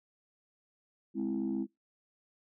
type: chord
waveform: sine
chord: Ab augmented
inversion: none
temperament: equal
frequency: 207.7 / 261.6 / 329.6 Hz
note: Ab3 / C4 / E4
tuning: 0 / 0 / 0 cents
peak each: -34 dBFS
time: 1.14-1.67 s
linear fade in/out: 50 ms
effects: noise-tail reverb RT60 0.2 s tail -26 dB re dry + tanh soft clip ceiling -25 dBFS